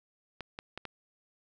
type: clicks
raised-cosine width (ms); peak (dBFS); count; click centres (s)
0.3; -23; 4; 0.407 / 0.589 / 0.776 / 0.853
effects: none